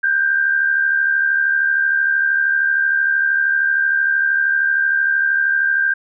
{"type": "tone pair together", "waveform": "sine", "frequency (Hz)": [1515, 1588], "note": ["F#6", "G6"], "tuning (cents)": [40, 22], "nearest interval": "minor second", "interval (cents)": 82, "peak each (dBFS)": [-23, -14], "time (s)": [0.03, 5.94], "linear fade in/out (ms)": 10, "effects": []}